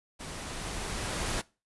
pink noise with level ramp, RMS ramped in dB -41 to -31 dBFS, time 0.19-1.42 s, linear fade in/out 20 ms, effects noise-tail reverb RT60 0.3 s tail -22 dB re dry + resampled to 24000 Hz

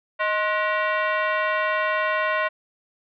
sine tone with frequency modulation, 220 Hz, A3, in tune, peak -20 dBFS, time 0.19-2.49 s, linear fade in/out 20 ms, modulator 844 Hz, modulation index 2.4, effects none

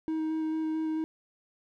triangle tone with vibrato, 316 Hz, D#4, 27 cents sharp, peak -26 dBFS, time 0.08-1.04 s, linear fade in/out 0 ms, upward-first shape square, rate 4.5 Hz, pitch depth 8 cents each way, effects none

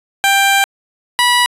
15% pulse tone pair in turn, 789 / 975.6 Hz, G5 / B5, +11 / -21 cents, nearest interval major third, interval 368 cents, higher second, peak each -3 dBFS, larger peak neither, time 0.24-0.64 / 1.19-1.46 s, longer first, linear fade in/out 0 ms, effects resampled to 32000 Hz

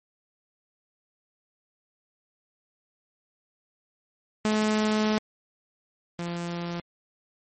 sawtooth tone pair in turn, 214.6 / 172.16 Hz, A3 / F3, -43 / -25 cents, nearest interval major third, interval 382 cents, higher first, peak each -18 / -26 dBFS, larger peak first, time 4.45-5.18 / 6.19-6.8 s, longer first, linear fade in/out 0 ms, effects MP3 32 kbps

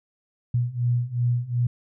sine beating tone pair, 119.8 / 122.5 Hz, A#2 / B2, +48 / -14 cents, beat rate 2.7 Hz, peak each -25 / -23 dBFS, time 0.54-1.67 s, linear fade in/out 5 ms, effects none

